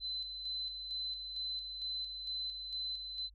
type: tone with tremolo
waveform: sine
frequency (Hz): 4040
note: B7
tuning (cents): +39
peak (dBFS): -36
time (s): 0-3.3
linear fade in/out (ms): 50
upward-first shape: square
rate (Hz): 2.2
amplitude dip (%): 45
effects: added 50 Hz sine -57 dBFS peak until 3.34 s